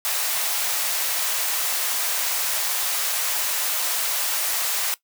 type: high-pass noise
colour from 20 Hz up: white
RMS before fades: -24 dBFS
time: 0.05-4.94 s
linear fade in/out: 0 ms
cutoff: 550 Hz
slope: 24 dB/octave
effects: noise-tail reverb RT60 0.1 s tail -18 dB re dry